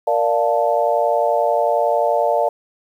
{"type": "chord", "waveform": "sine", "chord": "Bb major seventh", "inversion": "none", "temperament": "equal", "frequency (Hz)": [466.2, 587.3, 698.5, 880], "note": ["Bb4", "D5", "F5", "A5"], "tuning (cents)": [0, 0, 0, 0], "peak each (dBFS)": [-22, -18, -19, -22], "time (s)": [0.07, 2.49], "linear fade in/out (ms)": 5, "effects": ["8-bit"]}